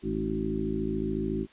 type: harmonic tone with a mistuned harmonic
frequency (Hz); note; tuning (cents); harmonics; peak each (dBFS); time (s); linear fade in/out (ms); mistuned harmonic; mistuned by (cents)
53.9; A1; -35; 1 / 2 / 3 / 4 / 5 / 6 / 7; -37 / -42 / -36 / -33 / -36 / -34 / -33; 0.02-1.47; 50; 5; +45
effects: white hiss -57 dBFS RMS until 1.52 s + resampled to 8000 Hz